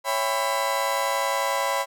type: chord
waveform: 35% pulse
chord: C# half-diminished seventh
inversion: none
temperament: just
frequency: 554.4 / 665.2 / 798.3 / 997.9 Hz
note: C#5 / E5 / G5 / B5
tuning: 0 / +16 / +31 / +18 cents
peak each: -26 / -30 / -29 / -24 dBFS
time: 0.04-1.86 s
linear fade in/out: 50 ms
effects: none